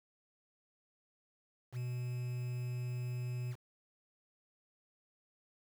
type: tone with quantisation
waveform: triangle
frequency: 123.47 Hz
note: B2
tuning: in tune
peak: -34 dBFS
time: 1.72-3.56 s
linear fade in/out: 50 ms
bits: 9
effects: none